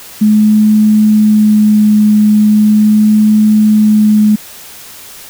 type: tone with vibrato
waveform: sine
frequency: 212.5 Hz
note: G#3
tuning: 40 cents sharp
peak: -4 dBFS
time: 0.21-4.36 s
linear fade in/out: 10 ms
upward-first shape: sine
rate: 0.39 Hz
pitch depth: 10 cents each way
effects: white hiss -32 dBFS RMS until 5.29 s